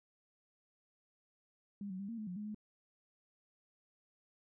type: tone with pitch steps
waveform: sine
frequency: 201.9 / 186.5 / 198.6 / 230.5 / 214.8 / 179.6 / 209.4 / 212.1 Hz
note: G#3 / F#3 / G3 / A#3 / A3 / F3 / G#3 / G#3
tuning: -49 / +14 / +23 / -19 / -41 / +49 / +15 / +37 cents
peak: -40 dBFS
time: 1.81-2.546 s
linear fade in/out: 2 ms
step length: 92 ms
effects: none